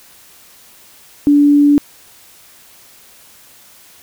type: tone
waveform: sine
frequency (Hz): 289.4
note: D4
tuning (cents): -25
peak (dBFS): -6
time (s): 1.27-1.78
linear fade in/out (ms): 0
effects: white hiss -44 dBFS RMS until 4.02 s